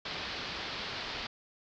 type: low-pass noise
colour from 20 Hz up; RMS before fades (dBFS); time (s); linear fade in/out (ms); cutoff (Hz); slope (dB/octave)
white; -39; 0.05-1.27; 5; 4800; 48
effects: none